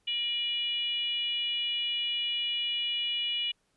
sine tone with frequency modulation, 2912 Hz, F#7, 28 cents flat, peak -28 dBFS, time 0.07-3.52 s, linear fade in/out 10 ms, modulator 520 Hz, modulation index 0.65, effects pink hiss -73 dBFS RMS until 3.76 s + resampled to 24000 Hz

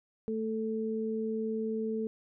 sine tone pair together, 221.3 / 440 Hz, A3 / A4, +10 / 0 cents, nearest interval octave, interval 1190 cents, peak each -33 / -33 dBFS, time 0.28-2.07 s, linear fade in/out 0 ms, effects none

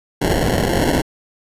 white noise with sample-and-hold, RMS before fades -17 dBFS, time 0.21-1.02 s, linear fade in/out 10 ms, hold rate 1225 Hz, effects resampled to 32000 Hz

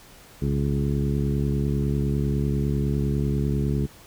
harmonic tone with a mistuned harmonic, 70 Hz, C#2, 18 cents sharp, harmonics 1 / 2 / 3 / 4 / 5 / 6, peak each -27 / -24 / -28 / -33 / -33 / -34 dBFS, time 0.41-3.87 s, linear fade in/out 20 ms, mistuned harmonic 1, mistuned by -100 cents, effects pink hiss -49 dBFS RMS until 4.06 s

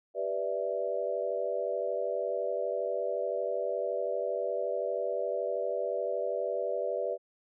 sine chord, E minor seventh, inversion first, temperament equal, 392 / 493.9 / 587.3 / 659.3 Hz, G4 / B4 / D5 / E5, 0 / 0 / 0 / 0 cents, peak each -37 / -34 / -33 / -36 dBFS, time 0.14-7.18 s, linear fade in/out 50 ms, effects none

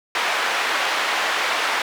white band-pass noise, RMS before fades -22 dBFS, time 0.15-1.82 s, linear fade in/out 2 ms, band 640 to 2200 Hz, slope 12 dB/octave, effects none

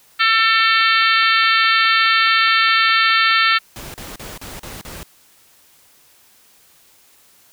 harmonic tone, 447.6 Hz, A4, 30 cents sharp, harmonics 3 / 4 / 5 / 6 / 7 / 8 / 9 / 10, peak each -16 / -18 / -20 / -22 / -23 / -24 / -25 / -26 dBFS, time 0.19-3.59 s, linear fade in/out 20 ms
pink noise bursts, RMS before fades -33 dBFS, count 6, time 3.76-5.03 s, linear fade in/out 0 ms, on 180 ms, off 38 ms
effects white hiss -52 dBFS RMS until 7.52 s

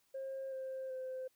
sine tone with pitch steps, 535 / 526.4 / 518 Hz, C5 / C5 / C5, +38 / +10 / -17 cents, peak -38 dBFS, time 0.14-1.28 s, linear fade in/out 10 ms, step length 380 ms, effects tanh soft clip ceiling -37 dBFS + white hiss -75 dBFS RMS until 1.35 s

